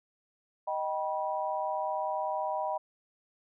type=chord; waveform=sine; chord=Eb augmented; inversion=none; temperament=just; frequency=622.3 / 777.8 / 972.3 Hz; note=Eb5 / G5 / B5; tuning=0 / -14 / -27 cents; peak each=-34 / -34 / -34 dBFS; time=0.67-2.78 s; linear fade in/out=10 ms; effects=none